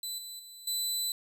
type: tone with level steps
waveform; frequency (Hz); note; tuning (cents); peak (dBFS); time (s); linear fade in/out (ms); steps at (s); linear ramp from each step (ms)
20% pulse; 4000; B7; +21; -29 / -35 / -41 / -24; 0.03-1.12; 2; 0.18 / 0.39 / 0.67; 5
effects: none